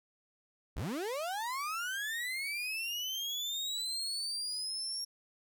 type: linear sweep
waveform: 35% pulse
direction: up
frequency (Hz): 36.71 to 5588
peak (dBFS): -33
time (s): 0.76-5.05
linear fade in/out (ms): 10
effects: none